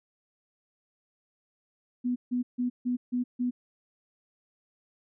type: tone bursts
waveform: sine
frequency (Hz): 246.9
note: B3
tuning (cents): 0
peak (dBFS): -25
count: 6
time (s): 2.04-3.51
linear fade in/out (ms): 20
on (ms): 120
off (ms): 150
effects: none